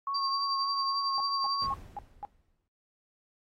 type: tone with vibrato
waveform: sine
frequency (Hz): 1100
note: C#6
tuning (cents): -14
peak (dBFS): -30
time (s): 0.07-1.74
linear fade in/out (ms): 2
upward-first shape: sine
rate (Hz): 3.5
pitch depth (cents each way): 17
type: tone with tremolo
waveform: sine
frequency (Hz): 4699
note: D8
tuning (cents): 0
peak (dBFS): -29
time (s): 0.14-1.67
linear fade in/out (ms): 10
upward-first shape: triangle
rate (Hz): 11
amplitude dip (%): 65
type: tone bursts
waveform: sine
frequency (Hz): 818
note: G#5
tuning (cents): -26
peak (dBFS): -34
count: 5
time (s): 1.18-2.25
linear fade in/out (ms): 0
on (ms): 22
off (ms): 240
type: noise with exponential decay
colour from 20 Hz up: brown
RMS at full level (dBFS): -39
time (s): 1.62-2.68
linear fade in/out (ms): 1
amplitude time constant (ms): 230
effects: noise-tail reverb RT60 0.1 s tail -18 dB re dry + AAC 48 kbps